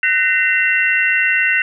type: tone cluster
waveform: sine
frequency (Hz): 1505 / 1857 / 2047 / 2727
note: F#6 / A#6 / C7 / F7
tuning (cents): +29 / -7 / -38 / -42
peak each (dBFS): -18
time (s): 0.03-1.62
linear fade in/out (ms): 2
effects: none